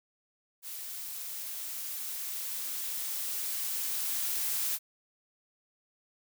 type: noise with level ramp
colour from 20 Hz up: blue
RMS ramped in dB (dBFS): -41 to -31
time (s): 0.62-4.79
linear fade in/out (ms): 50
effects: none